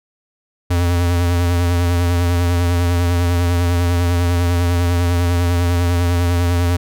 square tone with vibrato, 87.2 Hz, F2, 2 cents flat, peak -14 dBFS, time 0.7-6.77 s, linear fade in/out 10 ms, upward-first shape sine, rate 10 Hz, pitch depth 33 cents each way, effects none

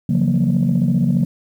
sine chord, Gb major seventh, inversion second, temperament equal with one note detuned, 138.59 / 170.13 / 185 / 233.1 Hz, Db3 / F3 / Gb3 / Bb3, 0 / -45 / 0 / 0 cents, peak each -18 dBFS, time 0.09-1.25 s, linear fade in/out 5 ms, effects tanh soft clip ceiling -8 dBFS + 8-bit

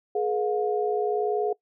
sine tone cluster, 421.4 / 482 / 716 Hz, G#4 / B4 / F5, +25 / -42 / +43 cents, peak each -24 / -32 / -29 dBFS, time 0.15-1.53 s, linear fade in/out 5 ms, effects noise-tail reverb RT60 0.1 s tail -22 dB re dry

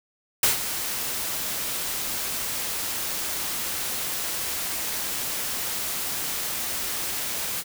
white noise with ADSR envelope, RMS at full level -18 dBFS, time 0.43-7.64 s, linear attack 3 ms, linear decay 130 ms, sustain -11 dB, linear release 45 ms, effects none

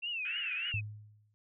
sine tone with vibrato, 2674 Hz, E7, 24 cents sharp, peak -34 dBFS, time 0.02-0.81 s, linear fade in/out 20 ms, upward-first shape triangle, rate 3.4 Hz, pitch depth 170 cents each way
white band-pass noise, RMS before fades -44 dBFS, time 0.25-0.72 s, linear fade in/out 2 ms, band 1400 to 3000 Hz, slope 96 dB/octave
sine tone with exponential decay, 105.5 Hz, G#2, 28 cents sharp, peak -31 dBFS, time 0.74-1.34 s, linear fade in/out 0 ms, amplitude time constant 130 ms
effects none

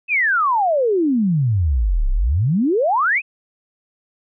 sine exponential two-way sweep, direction down then up, 2637 to 30.47 to 2637 Hz, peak -14 dBFS, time 0.08-3.22 s, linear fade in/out 50 ms, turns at 2.1 s, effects none

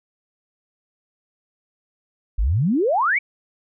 sine exponential sweep, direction up, 43.65 to 2384 Hz, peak -16 dBFS, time 2.38-3.19 s, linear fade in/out 10 ms, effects none

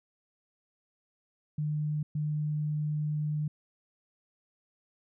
sine tone bursts at uneven times, 150.8 Hz, D3, 46 cents sharp, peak -28 dBFS, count 2, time 1.58-2.03 / 2.15-3.48 s, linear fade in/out 5 ms, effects none

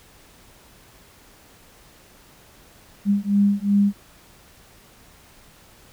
sine beating tone pair, 200.5 / 203.2 Hz, G3 / G#3, +39 / -38 cents, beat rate 2.7 Hz, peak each -19 dBFS, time 3.05-3.93 s, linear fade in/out 50 ms, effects pink hiss -51 dBFS RMS until 5.92 s

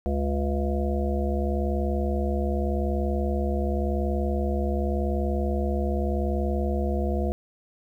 harmonic tone with a mistuned harmonic, 70.6 Hz, C#2, 32 cents sharp, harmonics 1 / 3 / 5 / 7 / 9 / 10, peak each -25 / -30 / -32 / -33 / -35 / -35 dBFS, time 0.06-7.32 s, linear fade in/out 0 ms, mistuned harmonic 10, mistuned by -24 cents, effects 10-bit

